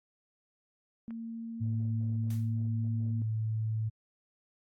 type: tone with pitch glide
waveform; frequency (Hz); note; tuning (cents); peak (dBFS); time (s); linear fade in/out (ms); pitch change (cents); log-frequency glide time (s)
sine; 228.2 to 231.9; A#3 to A#3; -37 to -9; -37; 1.08-3.22; 0; +28; 1.27-2.92
type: click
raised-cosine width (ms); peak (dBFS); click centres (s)
0.5; -38; 1.107
type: tone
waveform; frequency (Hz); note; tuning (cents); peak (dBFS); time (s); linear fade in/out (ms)
sine; 110; A2; 0; -29; 1.6-3.9; 20
type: noise with exponential decay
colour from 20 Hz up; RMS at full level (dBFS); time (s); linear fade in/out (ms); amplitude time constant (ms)
white; -48; 2.3-2.56; 5; 56
effects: AAC 64 kbps